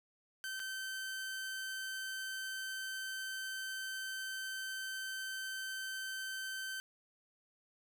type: tone with dropouts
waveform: sawtooth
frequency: 1544 Hz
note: G6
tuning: 27 cents flat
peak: -36 dBFS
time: 0.44-6.8 s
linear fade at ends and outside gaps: 0 ms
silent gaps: 0.595-0.6 s
effects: none